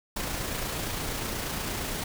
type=noise with amplitude modulation; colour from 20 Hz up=pink; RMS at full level=-31 dBFS; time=0.16-2.04 s; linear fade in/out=5 ms; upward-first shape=sine; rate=28.5 Hz; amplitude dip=30%; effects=none